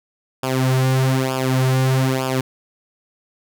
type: tone with flanger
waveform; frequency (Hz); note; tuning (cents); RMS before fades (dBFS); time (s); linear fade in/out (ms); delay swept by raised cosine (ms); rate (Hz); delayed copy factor
sawtooth; 130.81; C3; 0; -18; 0.43-2.41; 5; 0.49 to 4.59; 1.1; -0.8
effects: none